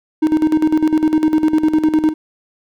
triangle tone with tremolo, 311.1 Hz, D#4, in tune, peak -7 dBFS, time 0.22-2.14 s, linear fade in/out 10 ms, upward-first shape square, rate 9.9 Hz, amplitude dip 70%, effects none

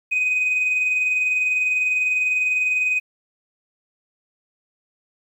sine tone with tremolo, 2504 Hz, D#7, 10 cents sharp, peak -14 dBFS, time 0.11-3 s, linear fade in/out 20 ms, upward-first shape sine, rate 20 Hz, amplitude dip 45%, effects tanh soft clip ceiling -15 dBFS + 9-bit

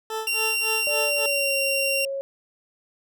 20% pulse tone with tremolo, 440.1 Hz, A4, in tune, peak -21 dBFS, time 0.1-1.26 s, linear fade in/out 2 ms, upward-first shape sine, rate 3.6 Hz, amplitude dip 95%
sawtooth tone, 2762 Hz, F7, 20 cents flat, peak -19 dBFS, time 0.27-2.05 s, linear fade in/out 2 ms
sine tone with pitch glide, 587 to 547.7 Hz, D5 to C#5, -1 to -21 cents, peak -26 dBFS, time 0.87-2.21 s, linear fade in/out 0 ms, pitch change -120 cents, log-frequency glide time 1.02-1.56 s
effects none

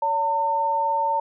sine tone pair together, 567 / 906 Hz, C#5 / A#5, +39 / -50 cents, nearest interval minor sixth, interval 811 cents, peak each -28 / -20 dBFS, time 0.02-1.2 s, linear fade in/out 5 ms, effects none

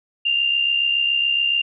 sine tone with amplitude modulation, 2794 Hz, F7, in tune, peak -14 dBFS, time 0.25-1.62 s, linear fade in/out 10 ms, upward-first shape sine, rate 67.1 Hz, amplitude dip 55%, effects none

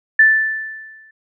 sine tone with exponential decay, 1760 Hz, A6, in tune, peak -5 dBFS, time 0.19-1.11 s, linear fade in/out 5 ms, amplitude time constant 200 ms, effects none

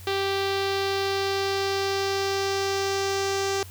sawtooth tone with low-pass filter sweep, 391.7 Hz, G4, 1 cent flat, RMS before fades -26 dBFS, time 0.07-3.63 s, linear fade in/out 2 ms, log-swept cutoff 4000 to 6200 Hz, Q 2.4, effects added 91 Hz sine -41 dBFS peak until 3.7 s + white hiss -48 dBFS RMS until 3.7 s

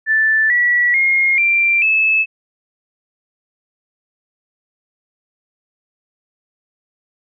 sine tone with pitch steps, 1760 / 1941.6 / 2142 / 2363 / 2607 Hz, A6 / B6 / C7 / D7 / E7, 0 / -30 / +40 / +10 / -20 cents, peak -11 dBFS, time 0.06-2.26 s, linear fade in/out 50 ms, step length 440 ms, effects none

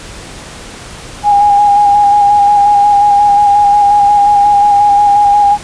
sine tone with vibrato, 818 Hz, G#5, 26 cents flat, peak -4 dBFS, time 1.23-5.58 s, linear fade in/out 50 ms, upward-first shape square, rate 5.6 Hz, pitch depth 18 cents each way, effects pink hiss -29 dBFS RMS until 5.63 s + resampled to 22050 Hz

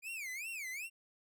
45% pulse tone with vibrato, 2349 Hz, D7, in tune, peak -40 dBFS, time 0.02-0.9 s, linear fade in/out 50 ms, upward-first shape sine, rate 2.6 Hz, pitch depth 270 cents each way, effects none

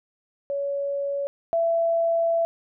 sine tone pair in turn, 562 / 668.3 Hz, C#5 / E5, +24 / +24 cents, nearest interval minor third, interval 300 cents, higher second, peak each -24 / -19 dBFS, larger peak second, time 0.5-1.27 / 1.53-2.45 s, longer second, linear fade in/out 0 ms, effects none

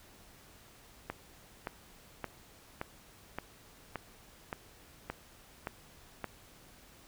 click train, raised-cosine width 0.5 ms, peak -21 dBFS, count 10, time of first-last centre 1.1-6.243 s, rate 1.75 Hz, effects pink hiss -58 dBFS RMS until 7.07 s

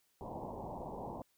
white low-pass noise, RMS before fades -44 dBFS, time 0.21-1.22 s, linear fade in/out 0 ms, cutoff 1000 Hz, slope 96 dB/octave, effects white hiss -75 dBFS RMS until 1.37 s

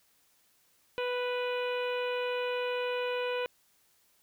harmonic tone, 493.9 Hz, B4, in tune, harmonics 1 / 2 / 3 / 4 / 5 / 6 / 7 / 8, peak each -31 / -39 / -41 / -48 / -40 / -43 / -53 / -53 dBFS, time 0.98-3.46 s, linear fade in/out 0 ms, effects white hiss -68 dBFS RMS until 4.22 s

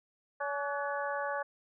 harmonic tone with a mistuned harmonic, 284 Hz, C#4, 42 cents sharp, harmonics 2 / 3 / 4 / 5 / 6, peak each -36 / -38 / -39 / -40 / -41 dBFS, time 0.4-1.43 s, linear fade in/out 10 ms, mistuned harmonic 5, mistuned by +72 cents, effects none

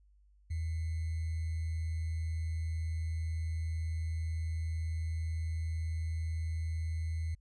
sine tone with sample-and-hold, 81 Hz, E2, 30 cents flat, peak -32 dBFS, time 0.5-7.35 s, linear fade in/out 10 ms, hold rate 2100 Hz, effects added 50 Hz sine -61 dBFS peak until 7.4 s + resampled to 24000 Hz

